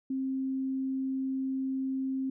sine tone, 265.2 Hz, C4, 23 cents sharp, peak -29 dBFS, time 0.1-2.3 s, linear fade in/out 5 ms, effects none

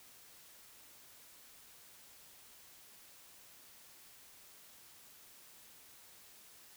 silence, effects white hiss -59 dBFS RMS until 6.76 s

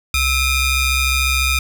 sawtooth ring-modulated tone, 1237 Hz, D#6, 10 cents flat, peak -8 dBFS, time 0.14-1.59 s, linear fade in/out 2 ms, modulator 1170 Hz, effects none

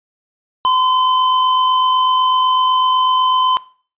square tone with amplitude modulation, 1023 Hz, C6, 39 cents flat, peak -11 dBFS, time 0.65-3.57 s, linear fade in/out 0 ms, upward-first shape sine, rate 48 Hz, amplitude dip 25%, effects noise-tail reverb RT60 0.4 s tail -19 dB re dry + resampled to 8000 Hz

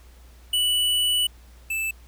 square tone pair in turn, 2960 / 2638 Hz, F#7 / E7, 0 / +1 cents, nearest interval major second, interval 199 cents, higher first, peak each -20 / -25 dBFS, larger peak first, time 0.53-1.27 / 1.7-1.91 s, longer first, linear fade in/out 5 ms, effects added 60 Hz sine -46 dBFS peak until 2.07 s + pink hiss -56 dBFS RMS until 2.07 s

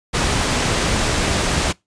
pink low-pass noise, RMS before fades -19 dBFS, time 0.13-1.73 s, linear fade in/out 20 ms, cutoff 9100 Hz, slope 12 dB/octave, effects noise-tail reverb RT60 0.2 s tail -24 dB re dry + resampled to 22050 Hz

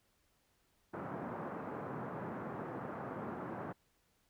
pink band-pass noise, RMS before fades -43 dBFS, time 0.93-3.73 s, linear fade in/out 10 ms, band 130 to 1400 Hz, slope 24 dB/octave, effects pink hiss -75 dBFS RMS until 4.29 s

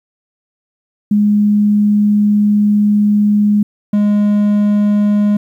sine / triangle tone pair in turn, 207.7 / 206.9 Hz, G#3 / G#3, 0 / -6 cents, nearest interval unison, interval 6 cents, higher first, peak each -8 / -7 dBFS, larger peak second, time 1.11-3.63 / 3.93-5.37 s, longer first, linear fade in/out 5 ms, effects 8-bit

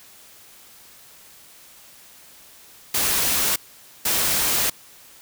white noise bursts at uneven times, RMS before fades -21 dBFS, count 2, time 2.94-3.56 / 4.05-4.7 s, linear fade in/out 5 ms, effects white hiss -48 dBFS RMS until 5.21 s

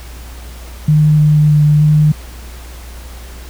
sine tone with pitch steps, 152.1 / 150.8 / 149.4 / 151.7 Hz, D#3 / D3 / D3 / D#3, -39 / +46 / +30 / -44 cents, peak -6 dBFS, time 0.88-2.12 s, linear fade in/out 5 ms, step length 310 ms, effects added 60 Hz sine -29 dBFS peak until 3.49 s + pink hiss -37 dBFS RMS until 3.49 s

